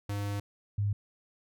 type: tone pair in turn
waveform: square / sine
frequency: 101.6 / 102.25 Hz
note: G#2 / G#2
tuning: -38 / -26 cents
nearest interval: unison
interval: 12 cents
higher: second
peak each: -32 / -26 dBFS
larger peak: second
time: 0.09-0.4 / 0.78-0.93 s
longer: first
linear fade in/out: 5 ms
effects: none